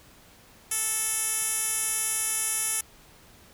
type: tone with band-pass filter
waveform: 10% pulse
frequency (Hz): 439.1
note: A4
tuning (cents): -4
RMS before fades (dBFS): -28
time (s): 0.71-2.81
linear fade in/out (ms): 5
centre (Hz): 9800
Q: 3.5
effects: pink hiss -54 dBFS RMS until 3.53 s